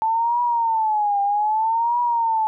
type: tone with vibrato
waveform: sine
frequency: 880 Hz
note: A5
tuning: in tune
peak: -17 dBFS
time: 0.02-2.47 s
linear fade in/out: 0 ms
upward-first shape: triangle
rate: 0.63 Hz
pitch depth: 170 cents each way
effects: none